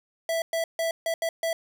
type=tone bursts at uneven times; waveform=square; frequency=659.3 Hz; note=E5; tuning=in tune; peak=-25 dBFS; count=6; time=0.29-0.42 / 0.53-0.64 / 0.79-0.91 / 1.06-1.14 / 1.22-1.29 / 1.43-1.53 s; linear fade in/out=2 ms; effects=none